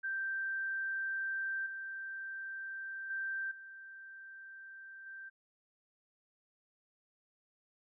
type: tone with level steps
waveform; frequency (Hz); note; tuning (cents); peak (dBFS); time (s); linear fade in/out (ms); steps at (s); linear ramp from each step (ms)
sine; 1568; G6; 0; -34 / -40 / -35 / -48 / -45; 0.03-5.3; 20; 1.66 / 3.1 / 3.51 / 5.06; 5
effects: none